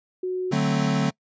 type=tone; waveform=sine; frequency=368 Hz; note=F#4; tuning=9 cents flat; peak=-24 dBFS; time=0.23-0.52 s; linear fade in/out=5 ms
type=chord; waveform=square; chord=D dominant seventh; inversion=none; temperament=equal; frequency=146.83 / 185 / 220 / 261.6 Hz; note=D3 / F#3 / A3 / C4; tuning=0 / 0 / 0 / 0 cents; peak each=-25 / -27 / -27 / -28 dBFS; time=0.51-1.11 s; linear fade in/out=20 ms
effects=noise-tail reverb RT60 0.1 s tail -25 dB re dry + resampled to 16000 Hz